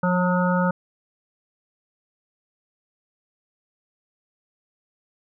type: harmonic tone with a mistuned harmonic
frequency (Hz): 180.8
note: F#3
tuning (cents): -40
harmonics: 1 / 3 / 5 / 7 / 8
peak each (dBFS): -20 / -25 / -27 / -28 / -29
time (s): 0.03-0.71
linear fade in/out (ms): 5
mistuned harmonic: 1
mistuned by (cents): -24
effects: none